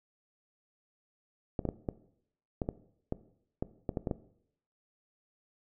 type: clicks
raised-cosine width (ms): 2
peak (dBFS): -18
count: 12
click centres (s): 1.592 / 1.653 / 1.689 / 1.888 / 2.618 / 2.689 / 3.124 / 3.625 / 3.892 / 3.972 / 4.072 / 4.112
effects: noise-tail reverb RT60 0.7 s tail -17 dB re dry